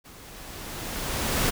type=noise with level ramp; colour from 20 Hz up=pink; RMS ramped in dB=-48 to -23 dBFS; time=0.04-1.51 s; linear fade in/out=20 ms; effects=none